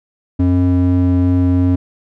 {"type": "ring-modulated tone", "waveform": "triangle", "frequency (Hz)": 180, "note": "F#3", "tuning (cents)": -47, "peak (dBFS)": -5, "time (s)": [0.39, 1.76], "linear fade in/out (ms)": 10, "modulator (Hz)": 89.3, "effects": []}